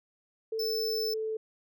sine tone with pitch glide, 444.1 to 438.7 Hz, A4 to A4, +16 to -5 cents, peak -30 dBFS, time 0.52-1.37 s, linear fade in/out 5 ms, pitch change -21 cents, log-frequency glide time 0.88-1.14 s
square tone, 5274 Hz, E8, in tune, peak -32 dBFS, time 0.59-1.14 s, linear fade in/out 5 ms
effects none

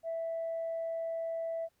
sine tone, 659.3 Hz, E5, in tune, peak -32 dBFS, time 0.03-1.69 s, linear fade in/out 50 ms, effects tanh soft clip ceiling -29 dBFS + pink hiss -75 dBFS RMS until 1.8 s

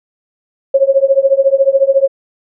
sine tone with tremolo, 544 Hz, C#5, 33 cents flat, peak -3 dBFS, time 0.74-2.08 s, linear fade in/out 5 ms, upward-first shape triangle, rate 14 Hz, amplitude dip 100%, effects none

